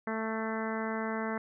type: harmonic tone with a mistuned harmonic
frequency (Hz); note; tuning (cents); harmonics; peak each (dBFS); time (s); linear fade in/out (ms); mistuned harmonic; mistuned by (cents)
221.4; A3; +11; 1 / 2 / 3 / 4 / 5 / 6 / 7 / 8 / 9; -35 / -38 / -40 / -41 / -42 / -43 / -43 / -44 / -45; 0.07-1.38; 2; 9; +23
effects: none